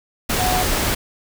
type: tone in noise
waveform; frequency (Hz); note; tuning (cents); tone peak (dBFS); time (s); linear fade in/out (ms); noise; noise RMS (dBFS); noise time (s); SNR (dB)
sine; 732; F#5; -19; -20; 0.39-0.63; 10; pink; -20; 0.29-0.95; -3
effects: none